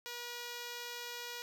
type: tone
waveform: 5% pulse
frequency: 481 Hz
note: B4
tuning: 46 cents flat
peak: -30 dBFS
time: 0.06-1.42 s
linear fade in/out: 0 ms
effects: none